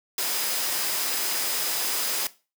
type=tone in noise; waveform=sine; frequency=5000 Hz; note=D#8; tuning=8 cents sharp; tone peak=-35 dBFS; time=0.18-2.27 s; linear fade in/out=2 ms; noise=white; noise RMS=-27 dBFS; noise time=0.18-2.27 s; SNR=-11 dB; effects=noise-tail reverb RT60 0.3 s tail -17 dB re dry + high-pass 300 Hz 12 dB/octave